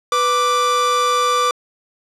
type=tone pair together; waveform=45% pulse; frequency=493.9 / 1174.7 Hz; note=B4 / D6; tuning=0 / 0 cents; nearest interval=octave + minor third; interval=1500 cents; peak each=-21 / -15 dBFS; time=0.12-1.51 s; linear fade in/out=2 ms; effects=low-pass 8000 Hz 12 dB/octave